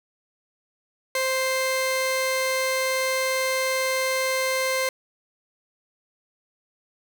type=tone pair together; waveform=sawtooth; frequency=523.3 / 1046.6 Hz; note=C5 / C6; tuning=0 / 0 cents; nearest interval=octave; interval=1200 cents; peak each=-20 dBFS; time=1.15-4.89 s; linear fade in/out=2 ms; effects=none